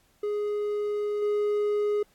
triangle tone with level steps, 415.8 Hz, G#4, 2 cents sharp, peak -24 / -21 dBFS, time 0.23-2.03 s, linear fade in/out 5 ms, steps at 1.22 s, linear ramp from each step 5 ms, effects pink hiss -65 dBFS RMS until 2.14 s + AAC 64 kbps

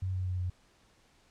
sine tone with pitch steps, 93.6 / 92.42 / 91.25 / 90.1 Hz, F#2 / F#2 / F#2 / F#2, +20 / -1 / -24 / -45 cents, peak -30 dBFS, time 0.02-0.5 s, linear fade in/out 5 ms, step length 120 ms, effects pink hiss -65 dBFS RMS until 1.3 s + low-pass 8000 Hz 12 dB/octave

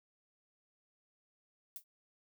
violet noise with exponential decay, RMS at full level -40 dBFS, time 1.76-1.84 s, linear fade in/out 1 ms, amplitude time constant 17 ms, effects none

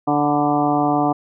harmonic tone with a mistuned harmonic, 146.83 Hz, D3, in tune, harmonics 1 / 2 / 3 / 4 / 5 / 6 / 7 / 8, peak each -27 / -19 / -28 / -27 / -19 / -27 / -27 / -27 dBFS, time 0.07-1.13 s, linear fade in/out 10 ms, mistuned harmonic 7, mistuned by -40 cents, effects none

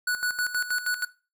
square tone with tremolo, 1474 Hz, F#6, 7 cents flat, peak -24 dBFS, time 0.07-1.05 s, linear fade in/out 5 ms, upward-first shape square, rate 6.3 Hz, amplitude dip 70%, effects noise-tail reverb RT60 0.3 s tail -17 dB re dry

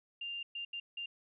sine tone bursts at uneven times, 2794 Hz, F7, in tune, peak -38 dBFS, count 4, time 0.21-0.43 / 0.55-0.65 / 0.73-0.8 / 0.97-1.06 s, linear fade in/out 5 ms, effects none

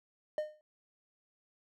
triangle tone with exponential decay, 610 Hz, D#5, 34 cents flat, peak -26 dBFS, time 0.38-0.61 s, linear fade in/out 1 ms, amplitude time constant 48 ms, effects none

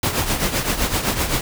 pink noise with tremolo, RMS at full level -18 dBFS, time 0.03-1.41 s, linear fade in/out 2 ms, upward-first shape triangle, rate 7.8 Hz, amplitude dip 70%, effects none

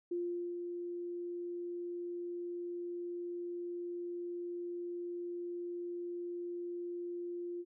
sine tone with ADSR envelope, 349.2 Hz, F4, in tune, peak -33 dBFS, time 0.11-7.65 s, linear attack 7 ms, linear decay 440 ms, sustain -5 dB, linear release 47 ms, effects none

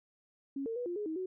sine tone with pitch steps, 275.2 / 454.4 / 489.1 / 350.3 / 417.4 / 317.6 / 371.7 Hz, C#4 / A#4 / B4 / F4 / G#4 / D#4 / F#4, -12 / -44 / -17 / +5 / +9 / +36 / +8 cents, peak -34 dBFS, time 0.56-1.26 s, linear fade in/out 5 ms, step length 100 ms, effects none

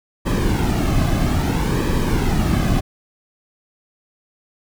brown noise with flanger, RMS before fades -18 dBFS, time 0.25-2.81 s, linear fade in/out 20 ms, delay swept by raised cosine 1.4 to 2.17 ms, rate 0.61 Hz, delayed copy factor -0.6, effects none

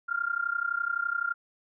sine tone with amplitude modulation, 1396.9 Hz, F6, in tune, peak -23 dBFS, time 0.08-1.34 s, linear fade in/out 20 ms, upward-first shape sine, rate 31.8 Hz, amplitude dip 90%, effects none

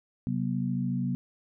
sine tone cluster, 133.4 / 187.5 / 241 Hz, C3 / F#3 / B3, +34 / +23 / -42 cents, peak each -31 dBFS, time 0.27-1.15 s, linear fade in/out 0 ms, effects none

